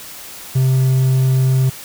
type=tone; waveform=triangle; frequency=130.81 Hz; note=C3; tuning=in tune; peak=-9 dBFS; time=0.55-1.7 s; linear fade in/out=10 ms; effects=white hiss -34 dBFS RMS until 1.84 s